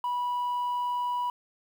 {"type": "tone", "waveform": "sine", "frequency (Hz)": 979, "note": "B5", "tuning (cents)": -15, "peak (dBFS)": -24, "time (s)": [0.04, 1.3], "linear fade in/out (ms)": 2, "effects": ["tanh soft clip ceiling -26 dBFS", "9-bit"]}